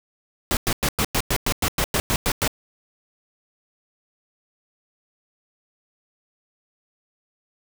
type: noise bursts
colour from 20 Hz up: pink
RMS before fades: -21 dBFS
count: 13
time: 0.51-2.477 s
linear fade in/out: 0 ms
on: 59 ms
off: 100 ms
effects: none